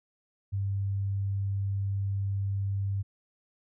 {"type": "tone", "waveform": "sine", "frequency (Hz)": 98.7, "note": "G2", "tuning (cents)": 12, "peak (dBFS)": -27, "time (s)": [0.52, 3.03], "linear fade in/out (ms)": 20, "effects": []}